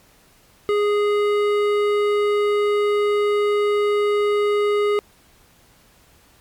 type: tone with hard clipping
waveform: triangle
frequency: 413.9 Hz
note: G#4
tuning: 6 cents flat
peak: -18 dBFS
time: 0.69-4.99 s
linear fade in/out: 0 ms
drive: 17 dB
effects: pink hiss -54 dBFS RMS until 6.4 s + MP3 96 kbps